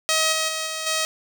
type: tone with level steps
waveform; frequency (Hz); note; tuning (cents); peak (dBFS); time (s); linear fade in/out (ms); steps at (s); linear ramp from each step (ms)
5% pulse; 635; D#5; +35; -7 / -10 / -14 / -16 / -10; 0.09-1.05; 0; 0.32 / 0.48 / 0.66 / 0.86; 10
effects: none